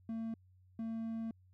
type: tone bursts at uneven times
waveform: triangle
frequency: 225.6 Hz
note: A3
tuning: 44 cents sharp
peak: -35 dBFS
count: 2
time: 0.09-0.34 / 0.79-1.31 s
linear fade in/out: 2 ms
effects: added 92 Hz sine -62 dBFS peak until 1.53 s